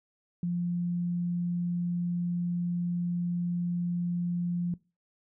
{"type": "tone", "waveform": "sine", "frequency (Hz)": 174.61, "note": "F3", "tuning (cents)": 0, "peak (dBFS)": -27, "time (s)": [0.43, 4.74], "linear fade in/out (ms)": 2, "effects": ["noise-tail reverb RT60 0.3 s tail -22 dB re dry"]}